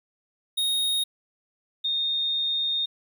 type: tone pair in turn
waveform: square / sine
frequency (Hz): 3729 / 3676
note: A#7 / A#7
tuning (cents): 0 / -25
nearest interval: unison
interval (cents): 25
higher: first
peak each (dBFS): -23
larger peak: neither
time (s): 0.57-1.04 / 1.84-2.86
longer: second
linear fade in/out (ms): 10
effects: 10-bit